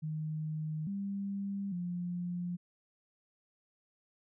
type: tone with pitch steps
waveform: sine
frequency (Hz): 155.3 / 198.4 / 176.3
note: D#3 / G3 / F3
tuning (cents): -3 / +21 / +17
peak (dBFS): -34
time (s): 0.02-2.57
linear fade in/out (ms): 20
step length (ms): 850
effects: none